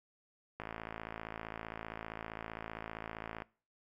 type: click train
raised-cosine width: 0.5 ms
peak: -26 dBFS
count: 157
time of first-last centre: 0.6-3.421 s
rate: 55.3 Hz
effects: noise-tail reverb RT60 0.4 s tail -22 dB re dry